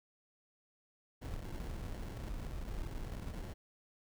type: noise with sample-and-hold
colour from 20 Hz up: brown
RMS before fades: -42 dBFS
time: 1.21-3.54 s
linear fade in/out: 20 ms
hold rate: 1225 Hz
effects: none